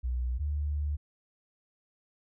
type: tone pair in turn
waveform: sine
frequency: 61.8 / 73.54 Hz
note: B1 / D2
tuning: +2 / +3 cents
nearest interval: minor third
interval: 301 cents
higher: second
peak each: -28 dBFS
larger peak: neither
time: 0.03-0.39 / 0.39-0.97 s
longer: second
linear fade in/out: 20 ms
effects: none